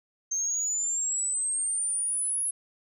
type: exponential sweep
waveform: sine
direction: up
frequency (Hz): 6320 to 10670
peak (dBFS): -25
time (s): 0.31-2.51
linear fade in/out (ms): 10
effects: tanh soft clip ceiling -21 dBFS